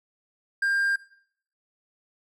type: tone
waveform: triangle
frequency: 1599 Hz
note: G6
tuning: 34 cents sharp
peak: -20 dBFS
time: 0.62-0.96 s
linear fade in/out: 5 ms
effects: noise-tail reverb RT60 0.6 s tail -17 dB re dry